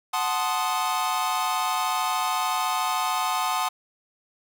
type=chord; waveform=45% pulse; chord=F# diminished seventh; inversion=none; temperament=equal with one note detuned; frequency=740 / 873.9 / 1046.5 / 1244.5 Hz; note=F#5 / A5 / C6 / Eb6; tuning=0 / -12 / 0 / 0 cents; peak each=-29 dBFS; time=0.13-3.69 s; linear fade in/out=10 ms; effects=none